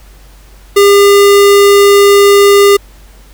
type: tone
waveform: square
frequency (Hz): 402.8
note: G4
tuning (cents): +47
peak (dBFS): -3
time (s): 0.76-2.77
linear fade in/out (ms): 10
effects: added 48 Hz sine -35 dBFS peak until 3.33 s + pink hiss -43 dBFS RMS until 3.33 s